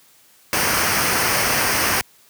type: noise with comb filter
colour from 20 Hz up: pink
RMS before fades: -19 dBFS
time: 0.53-2.01 s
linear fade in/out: 0 ms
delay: 0.27 ms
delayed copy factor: -0.6
effects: white hiss -53 dBFS RMS until 2.29 s + high-pass 80 Hz 12 dB/octave